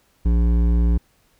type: tone with hard clipping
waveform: triangle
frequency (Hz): 58.1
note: A#1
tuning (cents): -5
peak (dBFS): -16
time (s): 0.25-0.98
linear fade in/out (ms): 10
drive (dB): 15
effects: pink hiss -61 dBFS RMS until 1.39 s